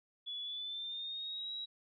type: tone with pitch glide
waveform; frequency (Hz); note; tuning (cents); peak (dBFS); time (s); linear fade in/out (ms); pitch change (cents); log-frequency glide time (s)
sine; 3419 to 3860; G#7 to B7; +50 to -40; -39; 0.26-1.66; 20; +210; 0.43-1.51
effects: none